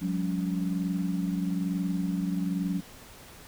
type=tone cluster; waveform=sine; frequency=180.5 / 201.6 / 282.8 Hz; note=F#3 / G3 / C#4; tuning=-43 / +49 / +35 cents; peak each=-28 / -34 / -33 dBFS; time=0.01-2.81 s; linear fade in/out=20 ms; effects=pink hiss -49 dBFS RMS until 3.47 s